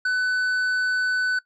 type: tone with tanh clipping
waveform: triangle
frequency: 1500 Hz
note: F#6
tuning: 23 cents sharp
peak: -21 dBFS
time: 0.05-1.39 s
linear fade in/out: 5 ms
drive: 10 dB
effects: noise-tail reverb RT60 0.1 s tail -20 dB re dry